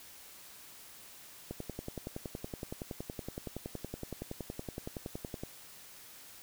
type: click train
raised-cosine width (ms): 2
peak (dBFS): -25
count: 43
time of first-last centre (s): 1.51-5.435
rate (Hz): 10.7
effects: white hiss -53 dBFS RMS until 6.42 s